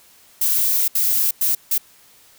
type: noise bursts at uneven times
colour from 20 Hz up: violet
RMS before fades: -18 dBFS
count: 4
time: 0.41-0.88 / 0.95-1.31 / 1.41-1.55 / 1.71-1.78 s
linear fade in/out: 5 ms
effects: white hiss -51 dBFS RMS until 2.38 s